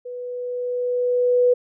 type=tone with level ramp; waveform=sine; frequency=493 Hz; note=B4; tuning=3 cents flat; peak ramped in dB=-30 to -12 dBFS; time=0.05-1.54 s; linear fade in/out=10 ms; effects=none